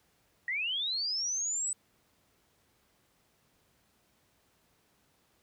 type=linear sweep; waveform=sine; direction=up; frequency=1871 to 8060 Hz; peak=-30 dBFS; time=0.48-1.73 s; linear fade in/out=2 ms; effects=pink hiss -70 dBFS RMS until 5.42 s + high-pass 60 Hz 12 dB/octave

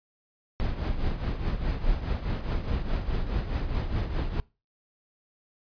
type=noise with tremolo; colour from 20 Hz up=brown; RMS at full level=-25 dBFS; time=0.6-4.4 s; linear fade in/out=0 ms; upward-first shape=triangle; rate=4.8 Hz; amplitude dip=70%; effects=noise-tail reverb RT60 0.3 s tail -24 dB re dry + resampled to 11025 Hz

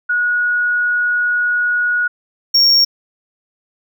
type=tone pair in turn; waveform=sine / triangle; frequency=1455 / 5535 Hz; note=F#6 / F8; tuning=-29 / -16 cents; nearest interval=octave + major seventh; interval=2313 cents; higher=second; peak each=-13 / -7 dBFS; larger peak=second; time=0.09-2.08 / 2.54-2.85 s; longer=first; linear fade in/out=10 ms; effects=none

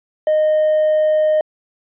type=tone; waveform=triangle; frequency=617 Hz; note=D#5; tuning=15 cents flat; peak=-9 dBFS; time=0.27-1.41 s; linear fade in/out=2 ms; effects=tanh soft clip ceiling -7 dBFS + resampled to 8000 Hz

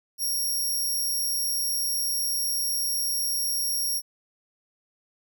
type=tone; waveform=10% pulse; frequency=5588 Hz; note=F8; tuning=in tune; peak=-19 dBFS; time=0.18-4.02 s; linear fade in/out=50 ms; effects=none

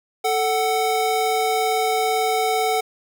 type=tone pair together; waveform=square; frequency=440.2 / 746.3 Hz; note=A4 / F#5; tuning=+1 / +15 cents; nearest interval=major sixth; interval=914 cents; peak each=-23 / -21 dBFS; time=0.24-2.81 s; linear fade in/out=10 ms; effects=none

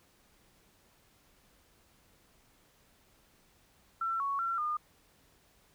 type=tone with pitch steps; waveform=sine; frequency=1345 / 1113 / 1358 / 1215 Hz; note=E6 / C#6 / F6 / D#6; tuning=+34 / +7 / -49 / -42 cents; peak=-30 dBFS; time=4.01-4.77 s; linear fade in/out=5 ms; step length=190 ms; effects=pink hiss -66 dBFS RMS until 5.74 s

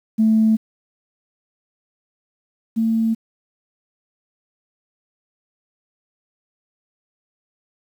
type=tone pair in turn; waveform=sine; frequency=220 / 224.9 Hz; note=A3 / A3; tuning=0 / +38 cents; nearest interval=unison; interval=38 cents; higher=second; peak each=-11 / -15 dBFS; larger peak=first; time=0.18-0.57 / 2.76-3.15 s; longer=neither; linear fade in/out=20 ms; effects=tanh soft clip ceiling -7 dBFS + 8-bit

